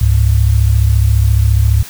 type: tone pair together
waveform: sine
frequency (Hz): 69.3 / 103.83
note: C#2 / G#2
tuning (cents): 0 / 0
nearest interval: perfect fifth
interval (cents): 700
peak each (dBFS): -10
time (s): 0.01-1.83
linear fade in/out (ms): 5
effects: white hiss -32 dBFS RMS until 1.89 s